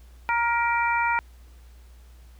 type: harmonic tone with a mistuned harmonic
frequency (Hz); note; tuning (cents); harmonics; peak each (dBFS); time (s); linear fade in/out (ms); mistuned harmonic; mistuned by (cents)
468.9; A#4; +10; 2 / 3 / 4 / 5; -23 / -27 / -31 / -28; 0.29-1.19; 0; 4; +21
effects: added 60 Hz sine -46 dBFS peak until 2.39 s + pink hiss -60 dBFS RMS until 2.39 s